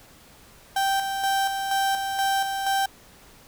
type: tone with tremolo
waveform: 35% pulse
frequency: 782 Hz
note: G5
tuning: 4 cents flat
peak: -19 dBFS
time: 0.76-2.86 s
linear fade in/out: 5 ms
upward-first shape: square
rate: 2.1 Hz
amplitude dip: 45%
effects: pink hiss -51 dBFS RMS until 3.47 s